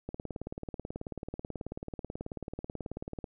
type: click train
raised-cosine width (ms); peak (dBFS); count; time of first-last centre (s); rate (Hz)
2; -24; 59; 0.09-3.242; 18.4
effects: none